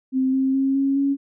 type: tone with pitch steps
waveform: sine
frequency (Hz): 261.6 / 265.6 / 269.6 / 273.7 / 277.8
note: C4 / C4 / C#4 / C#4 / C#4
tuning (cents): 0 / +26 / -48 / -22 / +4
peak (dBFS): -17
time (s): 0.12-1.17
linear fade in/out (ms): 50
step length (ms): 210
effects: none